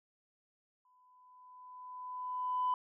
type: tone with exponential growth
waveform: sine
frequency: 1002 Hz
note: B5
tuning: 25 cents sharp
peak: -27 dBFS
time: 0.85-2.74 s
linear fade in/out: 2 ms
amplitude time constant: 410 ms
effects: tanh soft clip ceiling -25 dBFS